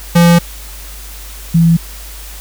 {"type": "tone pair in turn", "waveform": ["square", "sine"], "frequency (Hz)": [171.3, 166.42], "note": ["F3", "E3"], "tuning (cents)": [-33, 17], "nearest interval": "minor second", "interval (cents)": 50, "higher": "first", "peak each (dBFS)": -5, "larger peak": "neither", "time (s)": [[0.15, 0.39], [1.54, 1.77]], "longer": "first", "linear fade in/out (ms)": 10, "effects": ["added 50 Hz sine -29 dBFS peak until 2.4 s", "white hiss -33 dBFS RMS until 2.4 s"]}